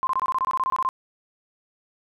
sine tone bursts, 1046.5 Hz, C6, in tune, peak -20 dBFS, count 14, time 0.03-0.889 s, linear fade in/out 0 ms, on 40 ms, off 23 ms, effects none

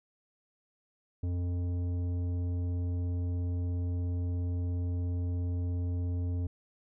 sine tone with tanh clipping, 88.3 Hz, F2, 20 cents sharp, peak -31 dBFS, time 1.23-6.47 s, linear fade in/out 5 ms, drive 11 dB, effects none

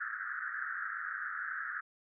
pink band-pass noise, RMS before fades -39 dBFS, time 0-1.81 s, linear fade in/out 10 ms, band 1300 to 1800 Hz, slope 96 dB/octave, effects none

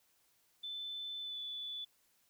sine tone with pitch glide, 3520 to 3468 Hz, A7 to A7, 0 to -26 cents, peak -40 dBFS, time 0.63-1.85 s, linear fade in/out 10 ms, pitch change -26 cents, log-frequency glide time 1.21-1.39 s, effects white hiss -73 dBFS RMS until 2.29 s

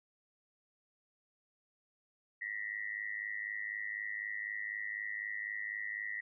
sine tone with amplitude modulation, 1929 Hz, B6, 41 cents flat, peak -33 dBFS, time 2.41-6.21 s, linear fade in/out 10 ms, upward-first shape sine, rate 104 Hz, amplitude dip 95%, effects none

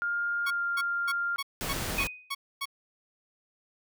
sine tone with pitch glide, 1408 to 1396.7 Hz, F6 to F6, +14 to 0 cents, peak -27 dBFS, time 0.02-1.36 s, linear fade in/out 0 ms, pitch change -14 cents, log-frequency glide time 0.47-0.61 s
15% pulse tone bursts, 1111 Hz, C#6, 4 cents sharp, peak -24 dBFS, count 8, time 0.46-2.656 s, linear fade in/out 10 ms, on 47 ms, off 260 ms
pink noise, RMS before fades -33 dBFS, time 1.61-2.07 s, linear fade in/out 0 ms
sine tone with exponential decay, 2497 Hz, D#7, 6 cents sharp, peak -24 dBFS, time 1.98-2.33 s, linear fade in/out 5 ms, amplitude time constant 74 ms
effects none

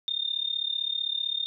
sine tone with amplitude modulation, 3638 Hz, A#7, 43 cents flat, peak -23 dBFS, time 0.08-1.46 s, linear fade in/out 0 ms, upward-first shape sine, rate 35.6 Hz, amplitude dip 90%, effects none

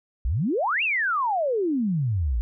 sine exponential two-way sweep, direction up then down, 51.91 to 2830 to 51.91 Hz, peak -21 dBFS, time 0.25-2.41 s, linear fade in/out 0 ms, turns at 0.83 s, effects none

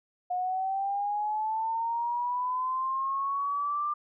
sine linear sweep, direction up, 718 to 1192 Hz, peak -27 dBFS, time 0.3-3.94 s, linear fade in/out 10 ms, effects none

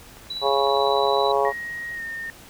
click train, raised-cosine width 0.5 ms, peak -31 dBFS, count 13, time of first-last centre 0.17-1.37 s, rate 10 Hz
sine tone with tremolo, 3938 Hz, B7, 6 cents flat, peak -26 dBFS, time 0.3-1.32 s, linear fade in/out 5 ms, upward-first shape triangle, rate 18 Hz, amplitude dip 50%
harmonic tone, 138.59 Hz, C#3, in tune, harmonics 3 / 4 / 5 / 6 / 7 / 8, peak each -23 / -24 / -25 / -26 / -26 / -27 dBFS, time 0.41-1.53 s, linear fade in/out 50 ms
sine tone with pitch glide, 1883 to 1827.3 Hz, A#6 to A#6, +17 to -35 cents, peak -29 dBFS, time 1.45-2.3 s, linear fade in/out 0 ms, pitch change -52 cents, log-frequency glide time 1.94-2.03 s
effects pink hiss -46 dBFS RMS until 2.49 s

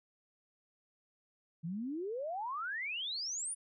sine exponential sweep, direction up, 155.56 to 9970 Hz, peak -36 dBFS, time 1.63-3.55 s, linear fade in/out 20 ms, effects none

